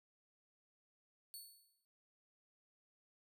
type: tone with exponential decay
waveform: 10% pulse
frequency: 4435 Hz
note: C#8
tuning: in tune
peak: -40 dBFS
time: 1.34-1.85 s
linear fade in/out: 0 ms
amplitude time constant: 110 ms
effects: none